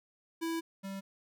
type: tone pair in turn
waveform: square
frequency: 329.6 / 194.85 Hz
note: E4 / G3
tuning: 0 / -10 cents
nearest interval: major sixth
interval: 910 cents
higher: first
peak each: -33 / -39 dBFS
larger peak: first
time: 0.41-0.61 / 0.83-1.01 s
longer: first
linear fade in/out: 20 ms
effects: none